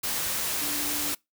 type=tone in noise; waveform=sine; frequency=293.7 Hz; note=D4; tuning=in tune; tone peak=-37 dBFS; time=0.61-1.13 s; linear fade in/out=10 ms; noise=white; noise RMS=-29 dBFS; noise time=0.03-1.15 s; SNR=-11 dB; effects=noise-tail reverb RT60 0.2 s tail -25 dB re dry